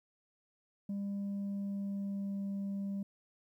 sine tone with pitch glide, 200 to 197.93 Hz, G3 to G3, +35 to +17 cents, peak -32 dBFS, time 0.89-3.03 s, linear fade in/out 5 ms, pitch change -18 cents, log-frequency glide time 1.21-2.43 s, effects tanh soft clip ceiling -34 dBFS + 12-bit

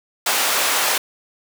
pink high-pass noise, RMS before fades -19 dBFS, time 0.26-0.98 s, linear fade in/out 5 ms, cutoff 740 Hz, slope 12 dB/octave, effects none

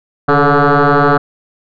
sine tone with frequency modulation, 438.1 Hz, A4, 7 cents flat, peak -5 dBFS, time 0.28-1.18 s, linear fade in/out 10 ms, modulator 144 Hz, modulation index 7.1, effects tanh soft clip ceiling -5 dBFS

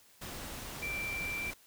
sine tone in noise, 2349 Hz, D7, in tune, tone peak -35 dBFS, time 0.82-1.51 s, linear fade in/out 10 ms, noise pink, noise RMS -43 dBFS, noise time 0.21-1.54 s, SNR +5 dB, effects white hiss -62 dBFS RMS until 1.66 s

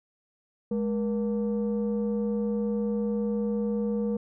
sine tone pair together, 210 / 475.5 Hz, G#3 / A#4, +19 / +34 cents, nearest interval octave + major second, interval 1415 cents, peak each -25 / -28 dBFS, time 0.71-4.17 s, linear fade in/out 5 ms, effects tanh soft clip ceiling -21 dBFS

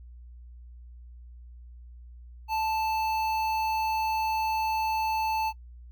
square tone with notch filter, 880 Hz, A5, in tune, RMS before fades -28 dBFS, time 2.48-5.53 s, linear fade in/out 50 ms, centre 8600 Hz, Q 0.63, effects noise-tail reverb RT60 0.1 s tail -21 dB re dry + added 60 Hz sine -44 dBFS peak until 5.91 s

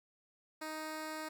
10% pulse tone, 311.9 Hz, D#4, 4 cents sharp, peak -32 dBFS, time 0.61-1.29 s, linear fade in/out 10 ms, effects none

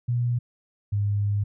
sine tone pair in turn, 120.9 / 102.18 Hz, B2 / G#2, -36 / -28 cents, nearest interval minor third, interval 292 cents, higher first, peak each -21 dBFS, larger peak neither, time 0.08-0.39 / 0.92-1.44 s, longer second, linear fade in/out 10 ms, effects none

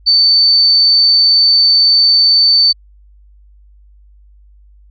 sine tone, 4541 Hz, C#8, 41 cents sharp, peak -6 dBFS, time 0.06-2.73 s, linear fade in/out 20 ms, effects added 50 Hz sine -41 dBFS peak until 4.9 s

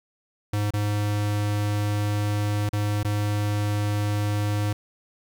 square tone with dropouts, 103.83 Hz, G#2, in tune, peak -23 dBFS, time 0.53-4.73 s, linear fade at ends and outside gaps 5 ms, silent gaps 0.707-0.736 / 2.692-2.73 / 3.031-3.047 s, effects 10-bit

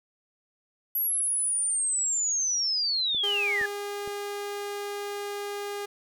sine linear sweep, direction down, 11750 to 1661.2 Hz, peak -24 dBFS, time 0.95-3.66 s, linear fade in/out 5 ms
clicks, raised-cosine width 2 ms, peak -30 dBFS, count 3, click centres 3.147 / 3.613 / 4.076 s
sawtooth tone, 407.1 Hz, G#4, 35 cents flat, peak -28 dBFS, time 3.23-5.86 s, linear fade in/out 10 ms
effects none

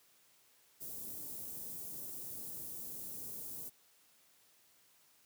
white band-stop noise, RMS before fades -45 dBFS, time 0.8-3.7 s, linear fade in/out 20 ms, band 380 to 11000 Hz, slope 12 dB/octave, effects white hiss -68 dBFS RMS until 5.25 s + high-pass 80 Hz 12 dB/octave

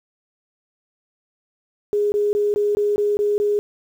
sine tone bursts, 413.5 Hz, G#4, 8 cents flat, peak -16 dBFS, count 8, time 1.93-3.59 s, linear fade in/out 0 ms, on 190 ms, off 20 ms, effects 8-bit

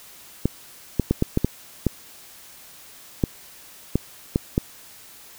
clicks, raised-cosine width 3 ms, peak -5 dBFS, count 11, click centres 0.456 / 0.997 / 1.11 / 1.224 / 1.374 / 1.446 / 1.867 / 3.238 / 3.956 / 4.359 / 4.579 s, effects white hiss -46 dBFS RMS until 5.38 s

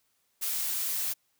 blue noise, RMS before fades -31 dBFS, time 0.41-1.14 s, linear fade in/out 20 ms, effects white hiss -73 dBFS RMS until 1.39 s

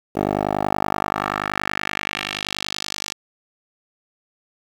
10% pulse tone with band-pass filter sweep, 50.5 Hz, G#1, 48 cents flat, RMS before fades -25 dBFS, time 0.15-3.14 s, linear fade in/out 10 ms, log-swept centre 490 to 5700 Hz, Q 1.8, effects 7-bit

